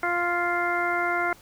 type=harmonic tone; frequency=349.2 Hz; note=F4; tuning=in tune; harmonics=1 / 2 / 3 / 4 / 5 / 6; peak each=-31 / -28 / -32 / -27 / -37 / -30 dBFS; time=0.03-1.33 s; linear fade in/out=2 ms; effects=pink hiss -52 dBFS RMS until 1.41 s

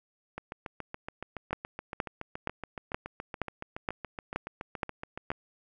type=two click trains; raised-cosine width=0.5 ms; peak=-22 / -14 dBFS; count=36 / 9; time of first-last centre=0.38-5.317 / 1.53-5.304 s; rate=7.09 / 2.12 Hz; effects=none

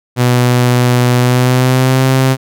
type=tone with pitch glide; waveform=sawtooth; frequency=123.47 to 131.57 Hz; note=B2 to C3; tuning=0 to +10 cents; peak=-4 dBFS; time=0.16-2.37 s; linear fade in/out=50 ms; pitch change=+110 cents; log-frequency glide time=1.16-2.07 s; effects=none

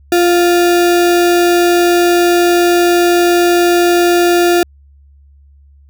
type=tone with sample-and-hold; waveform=sine; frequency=348.6 Hz; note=F4; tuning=3 cents flat; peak=-7 dBFS; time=0.12-4.63 s; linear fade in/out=2 ms; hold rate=1050 Hz; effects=added 70 Hz sine -41 dBFS peak until 5.89 s

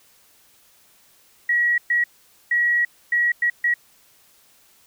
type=tone bursts at uneven times; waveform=sine; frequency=1915 Hz; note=A#6; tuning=46 cents sharp; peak=-16 dBFS; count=6; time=1.49-1.78 / 1.9-2.04 / 2.51-2.85 / 3.12-3.32 / 3.42-3.5 / 3.64-3.74 s; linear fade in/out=5 ms; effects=white hiss -56 dBFS RMS until 4.86 s

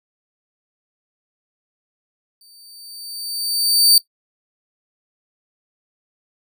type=tone with exponential growth; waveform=sawtooth; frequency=4604 Hz; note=D8; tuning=35 cents flat; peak=-5 dBFS; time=2.41-3.98 s; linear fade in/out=2 ms; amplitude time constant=340 ms; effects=noise-tail reverb RT60 0.1 s tail -17 dB re dry

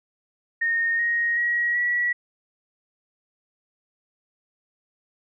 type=tone with pitch steps; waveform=sine; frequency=1844 / 1874.1 / 1904.6 / 1935.7 Hz; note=A#6 / A#6 / A#6 / B6; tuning=-19 / +9 / +37 / -35 cents; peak=-20 dBFS; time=0.61-2.13 s; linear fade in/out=10 ms; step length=380 ms; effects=none

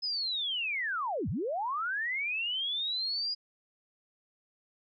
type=linear two-way sweep; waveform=sine; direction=down then up; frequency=5130 to 73.42 to 4926 Hz; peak=-30 dBFS; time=0.02-3.35 s; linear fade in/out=20 ms; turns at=1.29 s; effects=none

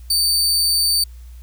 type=tone; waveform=sawtooth; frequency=4581 Hz; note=D8; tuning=44 cents flat; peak=-12 dBFS; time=0.1-1.04 s; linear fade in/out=5 ms; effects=added 60 Hz sine -35 dBFS peak until 1.42 s + white hiss -55 dBFS RMS until 1.42 s

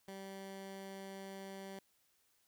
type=tone; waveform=15% pulse; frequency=194 Hz; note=G3; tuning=18 cents flat; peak=-40 dBFS; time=0.08-1.79 s; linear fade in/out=2 ms; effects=white hiss -75 dBFS RMS until 2.47 s

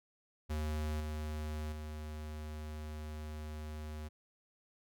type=tone with level steps; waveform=square; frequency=76.5 Hz; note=D#2; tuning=29 cents flat; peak=-35 / -38 / -42 dBFS; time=0.49-4.09 s; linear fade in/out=20 ms; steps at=1 / 1.72 s; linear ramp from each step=5 ms; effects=none

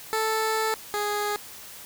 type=tone pair in turn; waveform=15% pulse; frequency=440 / 414.6 Hz; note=A4 / G#4; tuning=0 / -3 cents; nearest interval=minor second; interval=103 cents; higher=first; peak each=-17 / -19 dBFS; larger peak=first; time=0.13-0.74 / 0.94-1.36 s; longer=first; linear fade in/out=0 ms; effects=white hiss -43 dBFS RMS until 1.85 s

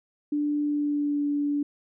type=tone with pitch glide; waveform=sine; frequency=294.2 to 289.5 Hz; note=D4 to D4; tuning=+3 to -25 cents; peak=-23 dBFS; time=0.32-1.63 s; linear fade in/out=5 ms; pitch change=-28 cents; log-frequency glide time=0.63-1.25 s; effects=none

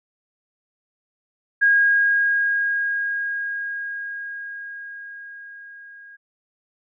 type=tone with level ramp; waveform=sine; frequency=1633 Hz; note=G#6; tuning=30 cents flat; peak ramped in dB=-12 to -41 dBFS; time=1.61-6.17 s; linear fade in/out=20 ms; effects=none

